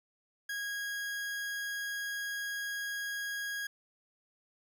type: tone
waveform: 40% pulse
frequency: 1644 Hz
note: G#6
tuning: 18 cents flat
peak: -34 dBFS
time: 0.49-3.67 s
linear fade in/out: 5 ms
effects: none